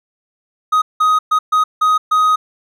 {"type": "tone bursts at uneven times", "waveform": "triangle", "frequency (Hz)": 1254, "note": "D#6", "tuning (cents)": 13, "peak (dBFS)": -8, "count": 6, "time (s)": [[0.72, 0.82], [1, 1.19], [1.31, 1.39], [1.52, 1.64], [1.81, 1.98], [2.11, 2.36]], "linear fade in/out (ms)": 10, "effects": []}